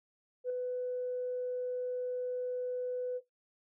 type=tone with ADSR envelope; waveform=sine; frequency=499.1 Hz; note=B4; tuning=18 cents sharp; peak=-28 dBFS; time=0.44-3.21 s; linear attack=60 ms; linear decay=3 ms; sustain=-4 dB; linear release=46 ms; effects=noise-tail reverb RT60 0.2 s tail -19 dB re dry + tanh soft clip ceiling -27 dBFS